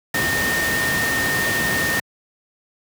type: tone in noise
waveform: sine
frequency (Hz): 1831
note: A#6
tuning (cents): -32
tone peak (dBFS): -20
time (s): 0.14-2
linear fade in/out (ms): 5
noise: pink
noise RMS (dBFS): -23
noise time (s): 0.14-2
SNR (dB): 0
effects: high-pass 100 Hz 12 dB/octave